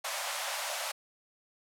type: high-pass noise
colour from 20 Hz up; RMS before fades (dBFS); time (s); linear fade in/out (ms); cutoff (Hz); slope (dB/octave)
pink; -35; 0.04-0.92; 10; 550; 96
effects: low-pass 12000 Hz 12 dB/octave